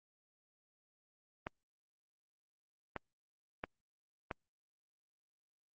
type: clicks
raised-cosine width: 0.5 ms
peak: -23 dBFS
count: 4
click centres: 1.469 / 2.963 / 3.639 / 4.312 s
effects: Opus 24 kbps